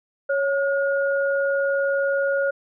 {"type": "tone pair together", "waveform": "sine", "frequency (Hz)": [554.4, 1433.8], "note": ["C#5", "F6"], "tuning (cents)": [0, 45], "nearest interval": "octave + major third", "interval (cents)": 1645, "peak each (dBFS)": [-20, -25], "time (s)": [0.29, 2.51], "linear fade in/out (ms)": 10, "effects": []}